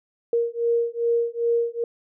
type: beating tone pair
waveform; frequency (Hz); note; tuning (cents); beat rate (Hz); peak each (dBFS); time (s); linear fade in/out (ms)
sine; 467 / 469.5; A#4 / A#4; +3 / +12; 2.5; -23; 0.33-1.84; 2
effects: none